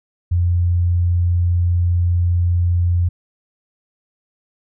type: tone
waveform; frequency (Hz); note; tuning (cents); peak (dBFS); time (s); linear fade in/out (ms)
sine; 87.5; F2; +4; -13; 0.31-3.09; 10
effects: none